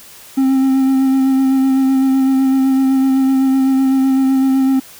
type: tone with vibrato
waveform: triangle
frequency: 266 Hz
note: C4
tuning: 29 cents sharp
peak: -8 dBFS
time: 0.37-4.8 s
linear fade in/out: 10 ms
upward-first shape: sine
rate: 7.9 Hz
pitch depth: 18 cents each way
effects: white hiss -39 dBFS RMS until 4.99 s